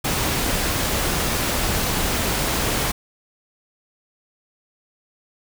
pink noise, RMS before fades -22 dBFS, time 0.04-2.92 s, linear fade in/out 10 ms, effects none

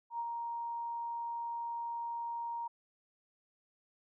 sine tone with ADSR envelope, 936 Hz, A#5, 7 cents sharp, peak -33 dBFS, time 0.1-2.68 s, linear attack 92 ms, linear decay 43 ms, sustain -3 dB, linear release 11 ms, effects none

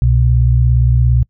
sine tone pair together, 64.77 / 122.2 Hz, C2 / B2, -17 / -18 cents, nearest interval major seventh, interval 1099 cents, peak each -11 dBFS, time 0.02-1.23 s, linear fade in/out 0 ms, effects noise-tail reverb RT60 0.1 s tail -25 dB re dry

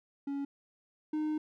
triangle tone pair in turn, 280.1 / 306.9 Hz, C#4 / D#4, +18 / -24 cents, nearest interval major second, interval 158 cents, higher second, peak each -31 / -28 dBFS, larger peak second, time 0.27-0.45 / 1.13-1.38 s, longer second, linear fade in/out 5 ms, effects none

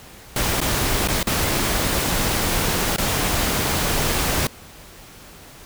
pink noise with dropouts, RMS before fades -21 dBFS, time 0.36-4.47 s, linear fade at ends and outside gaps 2 ms, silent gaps 0.604-0.614 / 1.075-1.085 / 1.23-1.27 / 2.963-2.982 s, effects pink hiss -43 dBFS RMS until 5.65 s

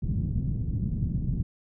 white low-pass noise, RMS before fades -28 dBFS, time 0.02-1.43 s, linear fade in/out 5 ms, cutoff 180 Hz, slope 24 dB/octave, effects none

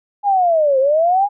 sine linear two-way sweep, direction down then up, 830.6 to 517 to 830.6 Hz, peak -11 dBFS, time 0.23-1.29 s, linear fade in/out 50 ms, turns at 0.79 s, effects none

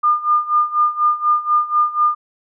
sine tone with tremolo, 1209 Hz, D6, 50 cents sharp, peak -10 dBFS, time 0.03-2.15 s, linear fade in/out 10 ms, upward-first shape sine, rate 4.1 Hz, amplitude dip 85%, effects none

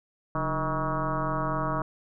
sine tone with frequency modulation, 630 Hz, D#5, 21 cents sharp, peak -25 dBFS, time 0.35-1.82 s, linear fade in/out 2 ms, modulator 163 Hz, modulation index 4.2, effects none

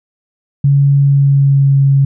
sine tone with pitch glide, 140.3 to 137.89 Hz, C#3 to C#3, +21 to -9 cents, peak -6 dBFS, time 0.64-2.05 s, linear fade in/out 5 ms, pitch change -30 cents, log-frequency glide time 0.98-1.79 s, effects none

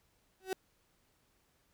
35% pulse tone with exponential growth, 377.6 Hz, F#4, 35 cents sharp, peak -28 dBFS, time 0.4-0.53 s, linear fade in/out 2 ms, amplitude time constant 27 ms, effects pink hiss -73 dBFS RMS until 1.73 s

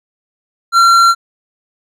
triangle tone with tanh clipping, 1367 Hz, F6, 37 cents flat, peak -7 dBFS, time 0.72-1.15 s, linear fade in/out 50 ms, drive 16 dB, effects none

